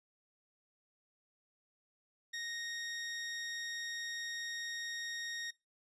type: tone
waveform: 20% pulse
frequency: 1864.7 Hz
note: A#6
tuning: in tune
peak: -34 dBFS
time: 2.33-5.51 s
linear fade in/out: 10 ms
effects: noise-tail reverb RT60 0.2 s tail -21 dB re dry + resampled to 24000 Hz